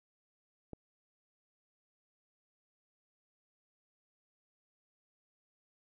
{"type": "click", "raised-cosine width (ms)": 2, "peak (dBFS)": -30, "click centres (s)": 0.733, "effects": []}